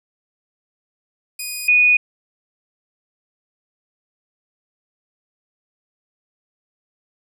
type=tone pair in turn; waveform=10% pulse / sine; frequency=2475 / 2475 Hz; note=D#7 / D#7; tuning=-10 / -10 cents; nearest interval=unison; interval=0 cents; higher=neither; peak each=-17 / -10 dBFS; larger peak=second; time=1.39-1.68 / 1.68-1.97 s; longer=neither; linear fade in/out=5 ms; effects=none